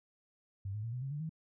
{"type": "tone with pitch steps", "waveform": "sine", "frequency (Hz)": [98, 106.25, 115.2, 124.91, 135.43, 146.83, 159.2], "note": ["G2", "G#2", "A#2", "B2", "C#3", "D3", "D#3"], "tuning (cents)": [0, 40, -20, 20, -40, 0, 40], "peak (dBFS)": -36, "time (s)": [0.65, 1.294], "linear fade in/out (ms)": 5, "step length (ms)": 92, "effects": []}